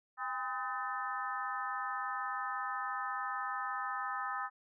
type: harmonic tone with a mistuned harmonic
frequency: 253.9 Hz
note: B3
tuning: 48 cents sharp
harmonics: 3 / 4 / 5 / 6 / 7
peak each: -42 / -42 / -38 / -47 / -43 dBFS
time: 0.17-4.5 s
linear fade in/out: 50 ms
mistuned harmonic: 3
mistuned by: +87 cents
effects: none